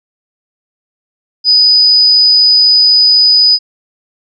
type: tone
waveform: sine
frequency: 4978 Hz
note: D#8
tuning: in tune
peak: -4 dBFS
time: 1.44-3.59 s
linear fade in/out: 50 ms
effects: none

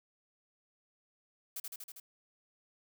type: noise with echo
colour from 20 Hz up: blue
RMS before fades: -40 dBFS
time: 1.56-1.6 s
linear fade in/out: 5 ms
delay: 80 ms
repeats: 5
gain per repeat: -2 dB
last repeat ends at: 2 s
effects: none

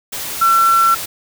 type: tone in noise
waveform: sine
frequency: 1350 Hz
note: E6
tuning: 41 cents sharp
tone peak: -9 dBFS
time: 0.41-0.95 s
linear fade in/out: 10 ms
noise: white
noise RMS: -25 dBFS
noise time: 0.12-1.06 s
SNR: +13 dB
effects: none

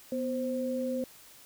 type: tone pair together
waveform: sine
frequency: 247.6 / 523.3 Hz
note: B3 / C5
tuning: +5 / 0 cents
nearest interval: octave + minor second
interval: 1295 cents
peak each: -32 / -32 dBFS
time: 0.12-1.04 s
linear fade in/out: 2 ms
effects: white hiss -54 dBFS RMS until 1.45 s

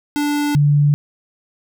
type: tone pair in turn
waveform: square / sine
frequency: 292.4 / 145.69 Hz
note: D4 / D3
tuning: -7 / -14 cents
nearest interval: octave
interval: 1207 cents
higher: first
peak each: -17 / -10 dBFS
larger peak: second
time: 0.16-0.55 / 0.55-0.94 s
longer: neither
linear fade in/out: 0 ms
effects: none

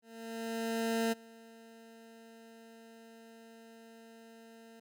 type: tone with ADSR envelope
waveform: 20% pulse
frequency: 227.2 Hz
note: A#3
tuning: 44 cents flat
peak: -24 dBFS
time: 0.02-4.8 s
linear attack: 1100 ms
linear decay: 20 ms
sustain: -24 dB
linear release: 7 ms
effects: none

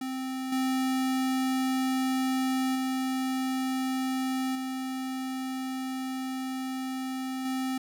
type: tone with level steps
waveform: square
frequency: 261.1 Hz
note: C4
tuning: 3 cents flat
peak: -32 / -26 / -28 / -32 / -29 dBFS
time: 0.01-7.78 s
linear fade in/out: 5 ms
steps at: 0.52 / 2.75 / 4.55 / 7.45 s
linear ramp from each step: 5 ms
effects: none

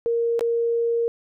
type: tone with dropouts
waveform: sine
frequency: 466.2 Hz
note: A#4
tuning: in tune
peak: -19 dBFS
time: 0.06-1.08 s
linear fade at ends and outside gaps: 0 ms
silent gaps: 0.393-0.409 s
effects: none

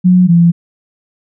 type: tone pair in turn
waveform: sine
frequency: 181.5 / 170.5 Hz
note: F#3 / F3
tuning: -33 / -41 cents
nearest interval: minor second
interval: 108 cents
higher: first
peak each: -4 dBFS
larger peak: neither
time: 0.04-0.28 / 0.28-0.52 s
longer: neither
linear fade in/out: 20 ms
effects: none

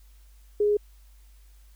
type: tone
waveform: sine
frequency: 415.3 Hz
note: G#4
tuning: in tune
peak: -19 dBFS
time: 0.6-0.77 s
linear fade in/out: 5 ms
effects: added 50 Hz sine -50 dBFS peak until 1.75 s + white hiss -64 dBFS RMS until 1.75 s

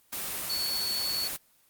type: tone in noise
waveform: sine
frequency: 4427 Hz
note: C#8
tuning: 3 cents flat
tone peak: -29 dBFS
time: 0.49-1.28 s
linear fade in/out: 10 ms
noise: white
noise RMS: -34 dBFS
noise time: 0.12-1.37 s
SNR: +2 dB
effects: white hiss -64 dBFS RMS until 1.69 s + Opus 24 kbps

